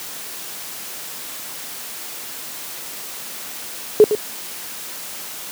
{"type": "tone with echo", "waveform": "sine", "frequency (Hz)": 424.4, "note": "G#4", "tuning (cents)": 38, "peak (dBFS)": -4, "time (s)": [4, 4.04], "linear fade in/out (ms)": 0, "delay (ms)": 110, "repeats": 1, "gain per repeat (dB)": -10, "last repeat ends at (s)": 4.15, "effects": ["white hiss -32 dBFS RMS until 5.51 s", "high-pass 150 Hz 12 dB/octave"]}